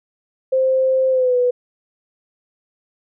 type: tone with pitch glide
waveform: sine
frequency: 523.3 to 493.9 Hz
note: C5 to B4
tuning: 0 to 0 cents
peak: -13 dBFS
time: 0.52-1.51 s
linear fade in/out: 10 ms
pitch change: -100 cents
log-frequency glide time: 1.1-1.37 s
effects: none